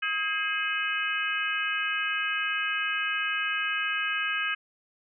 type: harmonic tone with a mistuned harmonic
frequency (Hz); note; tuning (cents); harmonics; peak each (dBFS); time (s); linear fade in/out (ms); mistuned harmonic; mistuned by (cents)
422.9; G#4; +31; 3 / 4 / 5 / 6 / 7; -34 / -30 / -36 / -31 / -35; 0.02-4.55; 10; 4; -73
effects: none